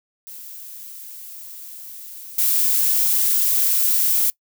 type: noise with level steps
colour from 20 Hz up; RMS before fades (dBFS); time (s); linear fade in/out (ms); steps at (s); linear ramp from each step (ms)
violet; -37 / -18; 0.27-4.3; 0; 2.38; 5
effects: noise-tail reverb RT60 0.1 s tail -24 dB re dry